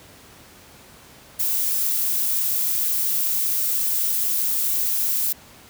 violet noise, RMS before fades -22 dBFS, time 1.39-5.33 s, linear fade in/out 10 ms, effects pink hiss -47 dBFS RMS until 5.69 s + high-pass 60 Hz 12 dB/octave

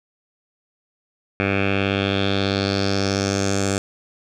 10% pulse tone with low-pass filter sweep, 98.4 Hz, G2, 7 cents sharp, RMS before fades -21 dBFS, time 1.4-3.78 s, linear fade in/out 0 ms, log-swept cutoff 2300 to 7700 Hz, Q 3.7, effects none

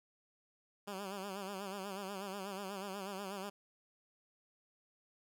10% pulse tone with vibrato, 196 Hz, G3, in tune, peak -33 dBFS, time 0.87-3.5 s, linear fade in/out 10 ms, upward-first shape sine, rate 8.2 Hz, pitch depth 84 cents each way, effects none

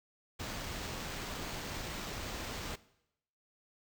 pink noise with sample-and-hold, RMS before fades -41 dBFS, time 0.39-2.76 s, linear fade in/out 10 ms, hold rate 11025 Hz, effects noise-tail reverb RT60 0.8 s tail -19 dB re dry

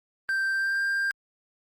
triangle tone with pitch glide, 1568 to 1591.7 Hz, G6 to G6, 0 to +26 cents, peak -22 dBFS, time 0.29-1.11 s, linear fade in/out 0 ms, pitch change +26 cents, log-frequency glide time 0.52-0.81 s, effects Opus 32 kbps

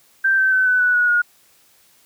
sine tone with pitch steps, 1568 / 1545.5 / 1523.4 / 1501.5 / 1480 / 1458.8 / 1437.9 Hz, G6 / G6 / G6 / F#6 / F#6 / F#6 / F#6, 0 / -25 / -50 / +25 / 0 / -25 / -50 cents, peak -13 dBFS, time 0.24-1.22 s, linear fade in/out 10 ms, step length 140 ms, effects white hiss -55 dBFS RMS until 2.05 s + high-pass 60 Hz 12 dB/octave

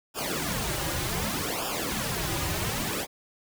pink noise with flanger, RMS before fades -30 dBFS, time 0.14-3.07 s, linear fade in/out 50 ms, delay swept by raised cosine 0.48 to 4.58 ms, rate 0.66 Hz, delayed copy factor -0.85, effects none

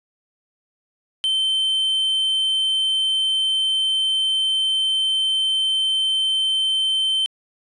triangle tone, 3095 Hz, G7, 23 cents flat, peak -16 dBFS, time 1.24-7.26 s, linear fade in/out 0 ms, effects resampled to 24000 Hz

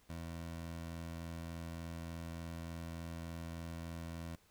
20% pulse tone, 83.4 Hz, E2, 21 cents sharp, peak -38 dBFS, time 0.09-4.36 s, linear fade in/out 10 ms, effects pink hiss -69 dBFS RMS until 4.5 s

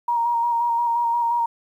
sine tone with vibrato, 941 Hz, A#5, 16 cents sharp, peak -18 dBFS, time 0.08-1.46 s, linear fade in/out 5 ms, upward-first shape square, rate 5.7 Hz, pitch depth 20 cents each way, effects 9-bit

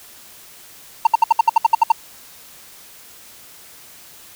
triangle tone bursts, 911 Hz, A#5, 40 cents flat, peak -5 dBFS, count 11, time 1.05-1.92 s, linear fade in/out 5 ms, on 20 ms, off 65 ms, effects white hiss -43 dBFS RMS until 4.35 s

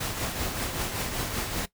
pink noise with tremolo, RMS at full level -29 dBFS, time 0-1.66 s, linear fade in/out 10 ms, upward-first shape triangle, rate 5.2 Hz, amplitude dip 50%, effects noise-tail reverb RT60 0.1 s tail -17 dB re dry

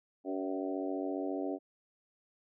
harmonic tone with a mistuned harmonic, 94.7 Hz, F#2, 41 cents sharp, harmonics 3 / 4 / 5 / 6 / 7 / 8, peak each -36 / -39 / -43 / -43 / -42 / -46 dBFS, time 0.24-1.59 s, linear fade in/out 50 ms, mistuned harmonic 6, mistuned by +23 cents, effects none

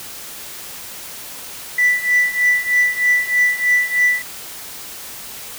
sine tone with tremolo, 1975.5 Hz, B6, in tune, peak -8 dBFS, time 1.78-4.22 s, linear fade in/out 5 ms, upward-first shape triangle, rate 3.2 Hz, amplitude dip 90%, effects tanh soft clip ceiling -8 dBFS + white hiss -33 dBFS RMS until 5.58 s

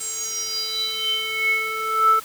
square tone with band-pass filter sweep, 440 Hz, A4, in tune, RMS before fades -23 dBFS, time 0-2.2 s, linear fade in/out 10 ms, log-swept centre 8000 to 1200 Hz, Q 9.4, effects white hiss -40 dBFS RMS until 2.24 s

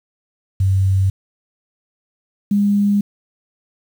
sine tone pair in turn, 95.9 / 203.2 Hz, G2 / G#3, -37 / -38 cents, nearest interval octave + minor second, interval 1299 cents, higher second, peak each -12 dBFS, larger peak neither, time 0.6-1.1 / 2.51-3.01 s, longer neither, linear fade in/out 5 ms, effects 7-bit

